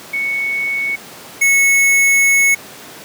sine / square tone pair in turn, 2217 / 2200 Hz, C#7 / C#7, 0 / -14 cents, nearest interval unison, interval 14 cents, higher first, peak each -16 / -10 dBFS, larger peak second, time 0.13-0.96 / 1.41-2.55 s, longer second, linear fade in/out 10 ms, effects pink hiss -35 dBFS RMS until 3.04 s + high-pass 200 Hz 12 dB/octave

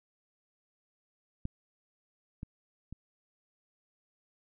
clicks, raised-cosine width 5 ms, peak -22 / -27 / -30 dBFS, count 3, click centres 1.454 / 2.431 / 2.926 s, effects none

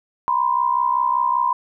sine tone pair together, 966 / 1031.2 Hz, B5 / C6, -39 / -26 cents, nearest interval minor second, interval 113 cents, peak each -19 dBFS, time 0.28-1.53 s, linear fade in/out 0 ms, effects none

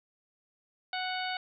harmonic tone, 740 Hz, F#5, in tune, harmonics 1 / 2 / 3 / 4 / 5 / 6, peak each -35 / -38 / -40 / -41 / -42 / -43 dBFS, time 0.93-1.37 s, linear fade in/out 2 ms, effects none

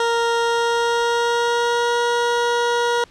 20% pulse tone with pitch glide, 466.2 to 476.5 Hz, A#4 to A#4, 0 to +38 cents, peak -12 dBFS, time 0-3.04 s, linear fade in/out 2 ms, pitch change +38 cents, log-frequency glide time 0.38-1.99 s, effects pink hiss -50 dBFS RMS until 3.1 s + low-pass 6000 Hz 12 dB/octave

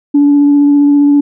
sine tone with vibrato, 287.3 Hz, D4, 38 cents flat, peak -3 dBFS, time 0.14-1.21 s, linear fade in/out 10 ms, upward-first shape sine, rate 15 Hz, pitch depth 11 cents each way, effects tanh soft clip ceiling -1 dBFS

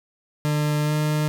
40% pulse tone with pitch glide, 149.6 to 151.69 Hz, D3 to D#3, +32 to -44 cents, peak -19 dBFS, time 0.45-1.28 s, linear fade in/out 0 ms, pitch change +24 cents, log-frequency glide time 0.83-0.94 s, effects none

